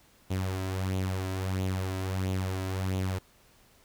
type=tone with flanger; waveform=sawtooth; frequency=94.2 Hz; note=F#2; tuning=32 cents sharp; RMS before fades=-31 dBFS; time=0.3-3.19 s; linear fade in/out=10 ms; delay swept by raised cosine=0.29 to 3.09 ms; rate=1.5 Hz; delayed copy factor=+0.55; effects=pink hiss -61 dBFS RMS until 3.84 s